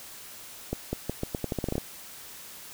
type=accelerating click train; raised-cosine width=2 ms; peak=-15 dBFS; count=13; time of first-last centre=0.73-1.781 s; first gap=200 ms; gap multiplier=0.83; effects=white hiss -45 dBFS RMS until 2.73 s